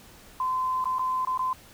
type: tone with dropouts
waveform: sine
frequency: 1028 Hz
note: C6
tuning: 31 cents flat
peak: -24 dBFS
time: 0.4-1.53 s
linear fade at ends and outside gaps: 2 ms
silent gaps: 0.842-0.855 / 0.985-0.993 / 1.25-1.272 / 1.376-1.392 s
effects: pink hiss -51 dBFS RMS until 1.73 s